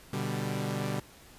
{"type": "chord", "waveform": "sawtooth", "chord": "G major", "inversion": "first", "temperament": "equal", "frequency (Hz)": [123.47, 146.83, 196], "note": ["B2", "D3", "G3"], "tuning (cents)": [0, 0, 0], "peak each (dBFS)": -31, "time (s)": [0.13, 1], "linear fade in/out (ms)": 5, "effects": ["pink hiss -54 dBFS RMS until 1.38 s", "resampled to 32000 Hz"]}